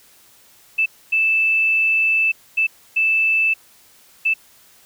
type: tone bursts at uneven times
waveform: sine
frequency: 2637 Hz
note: E7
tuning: in tune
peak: -14 dBFS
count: 5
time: 0.78-0.86 / 1.12-2.32 / 2.57-2.67 / 2.96-3.54 / 4.25-4.34 s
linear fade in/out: 10 ms
effects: white hiss -51 dBFS RMS until 4.85 s